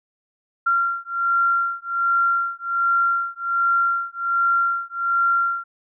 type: beating tone pair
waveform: sine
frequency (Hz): 1377 / 1378.3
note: F6 / F6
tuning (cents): -25 / -23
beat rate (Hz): 1.3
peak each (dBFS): -21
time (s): 0.66-5.64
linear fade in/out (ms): 10
effects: none